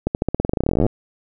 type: accelerating click train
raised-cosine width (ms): 2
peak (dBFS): -5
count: 26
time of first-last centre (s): 0.07-0.865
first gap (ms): 79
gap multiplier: 0.91
effects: none